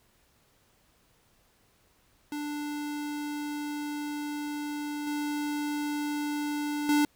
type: tone with level steps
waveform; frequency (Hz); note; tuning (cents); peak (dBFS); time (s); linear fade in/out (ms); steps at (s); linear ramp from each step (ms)
square; 294.6; D4; +6; -33 / -30 / -22; 2.32-7.05; 2; 5.07 / 6.89; 2
effects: pink hiss -66 dBFS RMS until 7.15 s